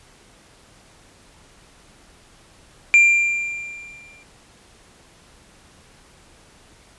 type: tone with exponential decay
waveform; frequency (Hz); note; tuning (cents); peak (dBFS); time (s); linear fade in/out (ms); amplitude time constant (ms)
triangle; 2380; D7; +22; -6; 2.94-4.23; 0; 280
effects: pink hiss -51 dBFS RMS until 6.98 s + resampled to 24000 Hz